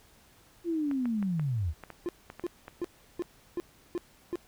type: linear sweep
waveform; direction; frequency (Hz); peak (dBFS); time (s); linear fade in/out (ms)
sine; down; 349.2 to 69.3; -27; 0.64-1.74; 50
type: clicks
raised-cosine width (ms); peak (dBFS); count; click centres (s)
0.5; -27; 9; 0.913 / 1.056 / 1.227 / 1.396 / 1.837 / 1.903 / 2.301 / 2.396 / 2.681
type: tone bursts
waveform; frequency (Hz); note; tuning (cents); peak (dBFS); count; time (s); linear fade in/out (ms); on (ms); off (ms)
triangle; 349.2; F4; 0; -27; 7; 2.06-4.356; 0; 28; 350
effects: pink hiss -60 dBFS RMS until 4.47 s